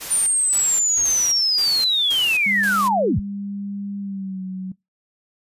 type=noise with tremolo; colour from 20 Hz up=white; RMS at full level=-31 dBFS; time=0-2.89 s; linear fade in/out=20 ms; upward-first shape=square; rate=1.9 Hz; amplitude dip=80%
type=linear sweep; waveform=sine; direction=down; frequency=9250 to 33.54 Hz; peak=-16 dBFS; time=0.1-3.2 s; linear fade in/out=20 ms
type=noise with exponential decay; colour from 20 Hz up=pink; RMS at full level=-36 dBFS; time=0.97-1.71 s; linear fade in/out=1 ms; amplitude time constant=160 ms
type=tone with pitch glide; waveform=sine; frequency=200.5 to 187.07 Hz; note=G3 to F#3; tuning=+39 to +19 cents; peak=-26 dBFS; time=2.46-4.72 s; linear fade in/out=5 ms; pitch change=-120 cents; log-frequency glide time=3.99-4.42 s
effects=noise-tail reverb RT60 0.2 s tail -23 dB re dry + resampled to 32000 Hz